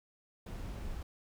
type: noise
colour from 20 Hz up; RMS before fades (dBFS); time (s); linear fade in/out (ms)
brown; -41; 0.46-1.03; 5
effects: none